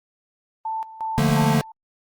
sine tone with tremolo, 886 Hz, A5, 12 cents sharp, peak -24 dBFS, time 0.65-1.72 s, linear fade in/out 5 ms, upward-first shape square, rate 2.8 Hz, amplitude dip 80%
square chord, Bb major seventh, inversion first, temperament equal with one note detuned, 146.83 / 174.01 / 220 / 233.1 Hz, D3 / F3 / A3 / Bb3, 0 / -6 / 0 / 0 cents, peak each -20 / -26 / -23 / -26 dBFS, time 1.18-1.61 s, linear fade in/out 0 ms
effects Opus 24 kbps

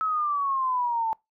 sine exponential sweep, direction down, 1300 to 880 Hz, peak -23 dBFS, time 0.01-1.13 s, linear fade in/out 0 ms, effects noise-tail reverb RT60 0.2 s tail -24 dB re dry

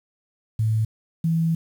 sine tone pair in turn, 110 / 164.15 Hz, A2 / E3, 0 / -7 cents, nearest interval perfect fifth, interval 693 cents, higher second, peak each -18 dBFS, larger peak neither, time 0.59-0.85 / 1.24-1.55 s, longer second, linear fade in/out 5 ms, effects 8-bit

